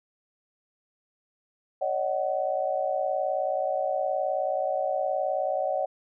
sine tone cluster, 560 / 619 / 749 Hz, C#5 / D#5 / F#5, +18 / -9 / +21 cents, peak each -29 dBFS, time 1.81-5.86 s, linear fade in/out 10 ms, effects none

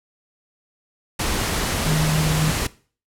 sine tone in noise, 155.8 Hz, D#3, 3 cents sharp, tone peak -18 dBFS, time 1.86-2.51 s, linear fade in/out 5 ms, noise pink, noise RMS -23 dBFS, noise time 1.19-2.67 s, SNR +2 dB, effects noise-tail reverb RT60 0.4 s tail -19 dB re dry + low-pass 12000 Hz 12 dB/octave

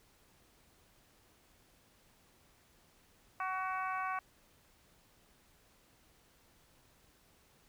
harmonic tone, 375.4 Hz, F#4, 25 cents sharp, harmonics 2 / 3 / 4 / 5 / 6 / 7, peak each -40 / -37 / -42 / -50 / -47 / -52 dBFS, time 3.4-4.19 s, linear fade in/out 2 ms, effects pink hiss -67 dBFS RMS until 7.68 s

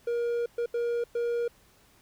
triangle tone bursts at uneven times, 473.4 Hz, A#4, 27 cents sharp, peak -24 dBFS, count 4, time 0.07-0.46 / 0.58-0.66 / 0.74-1.04 / 1.15-1.48 s, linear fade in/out 5 ms, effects pink hiss -61 dBFS RMS until 2.01 s

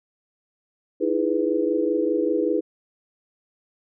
sine chord, E major seventh, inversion third, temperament equal with one note detuned, 311.1 / 336.2 / 415.3 / 493.9 Hz, D#4 / E4 / G#4 / B4, 0 / +34 / 0 / 0 cents, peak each -25 dBFS, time 1-2.61 s, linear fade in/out 20 ms, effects none

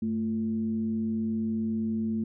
sine tone with frequency modulation, 221.3 Hz, A3, 10 cents sharp, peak -26 dBFS, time 0.02-2.24 s, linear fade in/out 5 ms, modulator 125 Hz, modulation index 0.4, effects none

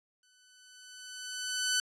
10% pulse tone with exponential growth, 1502 Hz, F#6, 26 cents sharp, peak -17 dBFS, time 0.23-1.8 s, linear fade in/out 2 ms, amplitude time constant 340 ms, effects low-pass 10000 Hz 12 dB/octave

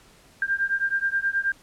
sine beating tone pair, 1589 / 1598.4 Hz, G6 / G6, +23 / +33 cents, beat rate 9.4 Hz, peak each -25 dBFS, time 0.42-1.52 s, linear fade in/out 2 ms, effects pink hiss -54 dBFS RMS until 1.62 s + low-pass 11000 Hz 12 dB/octave

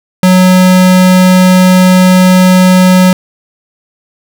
square tone, 184.1 Hz, F#3, 8 cents flat, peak -3 dBFS, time 0.23-3.13 s, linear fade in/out 2 ms, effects 7-bit

